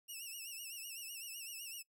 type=tone with vibrato; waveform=10% pulse; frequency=2746 Hz; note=F7; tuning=30 cents flat; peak=-37 dBFS; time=0.08-1.83 s; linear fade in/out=20 ms; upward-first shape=sine; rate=7.9 Hz; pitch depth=100 cents each way; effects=noise-tail reverb RT60 0.1 s tail -22 dB re dry